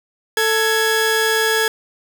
sawtooth tone pair together, 442.9 / 1672 Hz, A4 / G#6, +11 / +11 cents, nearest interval octave + major seventh, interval 2300 cents, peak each -14 dBFS, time 0.37-1.68 s, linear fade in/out 2 ms, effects none

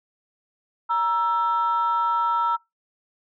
sine tone pair together, 940.5 / 1330 Hz, A#5 / E6, +15 / +15 cents, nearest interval tritone, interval 600 cents, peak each -21 dBFS, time 0.89-2.57 s, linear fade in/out 20 ms, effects noise-tail reverb RT60 0.2 s tail -25 dB re dry + tanh soft clip ceiling -14 dBFS

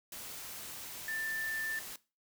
sine tone in noise, 1775 Hz, A6, 15 cents sharp, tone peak -35 dBFS, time 1.08-1.79 s, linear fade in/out 2 ms, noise white, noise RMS -45 dBFS, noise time 0.12-1.96 s, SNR +7 dB, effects noise-tail reverb RT60 0.3 s tail -19 dB re dry

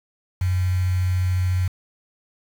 sine tone with quantisation, 91.4 Hz, F#2, 21 cents flat, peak -18 dBFS, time 0.41-1.68 s, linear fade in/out 5 ms, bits 6, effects none

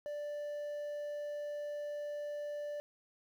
triangle tone with quantisation, 587.3 Hz, D5, in tune, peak -36 dBFS, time 0.06-2.8 s, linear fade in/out 0 ms, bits 11, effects none

